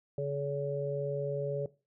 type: harmonic tone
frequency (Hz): 141.8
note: C#3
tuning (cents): +40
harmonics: 1 / 3 / 4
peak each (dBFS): -35 / -35 / -35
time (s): 0.18-1.66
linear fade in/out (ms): 2
effects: noise-tail reverb RT60 0.3 s tail -19 dB re dry